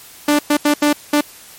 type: tone bursts at uneven times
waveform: sawtooth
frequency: 294.4 Hz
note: D4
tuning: 4 cents sharp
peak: -7 dBFS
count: 5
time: 0.28-0.39 / 0.5-0.57 / 0.65-0.74 / 0.82-0.93 / 1.13-1.21 s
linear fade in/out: 5 ms
effects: white hiss -40 dBFS RMS until 1.58 s + MP3 64 kbps